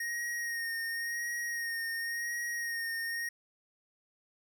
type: tone with vibrato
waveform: square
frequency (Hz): 1864.7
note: A#6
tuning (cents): 0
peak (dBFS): -34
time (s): 0-3.29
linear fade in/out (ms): 5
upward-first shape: sine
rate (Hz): 0.93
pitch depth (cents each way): 27
effects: none